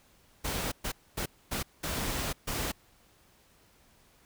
pink noise bursts at uneven times, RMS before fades -33 dBFS, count 6, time 0.44-0.72 / 0.84-0.92 / 1.17-1.26 / 1.51-1.63 / 1.83-2.33 / 2.47-2.72 s, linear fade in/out 10 ms, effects pink hiss -63 dBFS RMS until 4.25 s

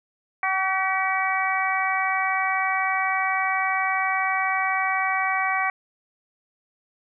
harmonic tone with a mistuned harmonic, 380 Hz, F#4, 46 cents sharp, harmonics 2 / 3 / 4 / 5 / 6, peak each -26 / -27 / -31 / -27 / -27 dBFS, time 0.43-5.7 s, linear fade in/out 2 ms, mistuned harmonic 5, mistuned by +29 cents, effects none

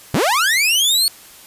sawtooth linear sweep, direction up, 98 to 4435 Hz, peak -10 dBFS, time 0.14-1.08 s, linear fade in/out 0 ms, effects white hiss -42 dBFS RMS until 1.46 s + resampled to 32000 Hz

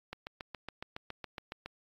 click train, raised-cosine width 0.3 ms, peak -24 dBFS, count 12, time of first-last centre 0.13-1.66 s, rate 7.19 Hz, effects AAC 32 kbps

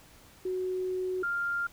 sine tone pair in turn, 370 / 1396.9 Hz, F#4 / F6, 0 / 0 cents, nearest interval octave + major seventh, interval 2300 cents, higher second, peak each -29 / -28 dBFS, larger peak second, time 0.45-1.23 / 1.23-1.67 s, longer first, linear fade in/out 5 ms, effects pink hiss -56 dBFS RMS until 1.72 s

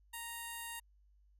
5% pulse tone with notch filter, 932.3 Hz, A#5, in tune, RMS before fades -45 dBFS, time 0.13-0.8 s, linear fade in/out 10 ms, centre 5400 Hz, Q 0.8, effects added 50 Hz sine -64 dBFS peak until 1.39 s

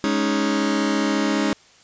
sawtooth chord, Ab suspended fourth, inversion none, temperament just, 207.7 / 276.9 / 311.5 Hz, Ab3 / Db4 / Eb4, 0 / -2 / +2 cents, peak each -19 dBFS, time 0.04-1.53 s, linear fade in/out 0 ms, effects white hiss -52 dBFS RMS until 1.83 s + resampled to 16000 Hz

